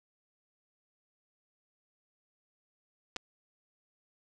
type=clicks; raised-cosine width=0.2 ms; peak=-19 dBFS; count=2; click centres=3.162 / 3.166 s; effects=none